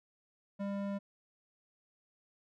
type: tone with band-pass filter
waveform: square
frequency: 199.7 Hz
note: G3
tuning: 32 cents sharp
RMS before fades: -37 dBFS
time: 0.59-0.99 s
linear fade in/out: 20 ms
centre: 410 Hz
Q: 0.83
effects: none